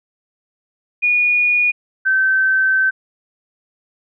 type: tone pair in turn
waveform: sine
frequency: 2449 / 1542.8 Hz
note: D#7 / G6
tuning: -28 / -28 cents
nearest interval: minor sixth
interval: 800 cents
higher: first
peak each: -12 dBFS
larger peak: neither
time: 1.02-1.72 / 2.05-2.91 s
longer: second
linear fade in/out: 20 ms
effects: none